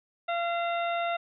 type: harmonic tone with a mistuned harmonic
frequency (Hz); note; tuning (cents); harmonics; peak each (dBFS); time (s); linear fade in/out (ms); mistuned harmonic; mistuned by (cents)
686; F5; -31; 1 / 2 / 3 / 4 / 5; -28 / -34 / -38 / -40 / -42; 0.28-1.17; 10; 5; +110
effects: none